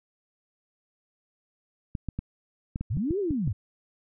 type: clicks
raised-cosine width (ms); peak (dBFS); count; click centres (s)
5; -18; 9; 1.952 / 2.087 / 2.19 / 2.759 / 2.81 / 2.971 / 3.108 / 3.308 / 3.476
type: linear two-way sweep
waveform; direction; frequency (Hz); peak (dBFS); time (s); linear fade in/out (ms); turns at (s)
sine; up then down; 80.5 to 422 to 80.5; -25; 2.9-3.53; 10; 3.19
effects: none